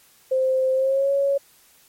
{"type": "tone with pitch glide", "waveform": "sine", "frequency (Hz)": [522, 556.2], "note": ["C5", "C#5"], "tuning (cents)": [-4, 6], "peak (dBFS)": -17, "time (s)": [0.31, 1.38], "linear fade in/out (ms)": 10, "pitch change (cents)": 110, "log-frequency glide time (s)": [0.73, 1.11], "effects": ["white hiss -55 dBFS RMS until 1.88 s", "MP3 64 kbps"]}